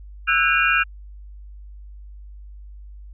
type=tone cluster; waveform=sine; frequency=1322 / 1478 / 1618 / 2428 / 2764 Hz; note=E6 / F#6 / G#6 / D#7 / F7; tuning=+5 / -2 / -46 / -43 / -19 cents; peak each=-22 dBFS; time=0.27-0.84 s; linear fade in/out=20 ms; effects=added 50 Hz sine -37 dBFS peak until 3.13 s